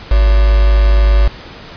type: tone with quantisation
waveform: sine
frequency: 51.8 Hz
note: G#1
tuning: 4 cents flat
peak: -6 dBFS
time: 0.11-1.28 s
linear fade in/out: 5 ms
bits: 3
effects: pink hiss -33 dBFS RMS until 1.76 s + resampled to 11025 Hz